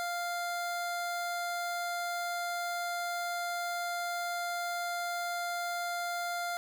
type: tone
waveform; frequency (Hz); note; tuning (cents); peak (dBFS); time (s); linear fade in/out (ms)
25% pulse; 698; F5; -1; -29; 0-6.57; 0
effects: none